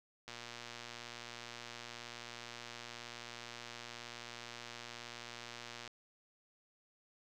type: click train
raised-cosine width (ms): 0.2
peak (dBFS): -29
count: 667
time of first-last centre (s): 0.28-5.877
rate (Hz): 119
effects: none